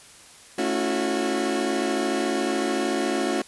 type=chord; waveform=30% pulse; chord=F# minor seventh; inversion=first; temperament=equal with one note detuned; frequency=220 / 277.2 / 329.6 / 363.4 Hz; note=A3 / C#4 / E4 / F#4; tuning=0 / 0 / 0 / -31 cents; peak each=-28 / -25 / -27 / -24 dBFS; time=0.58-3.42 s; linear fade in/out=5 ms; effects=white hiss -48 dBFS RMS until 3.47 s + resampled to 24000 Hz